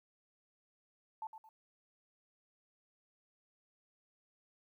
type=tone with echo; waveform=sine; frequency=880 Hz; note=A5; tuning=in tune; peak=-39 dBFS; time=1.22-1.27 s; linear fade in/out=2 ms; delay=110 ms; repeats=2; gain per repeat=-9 dB; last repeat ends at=1.49 s; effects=13-bit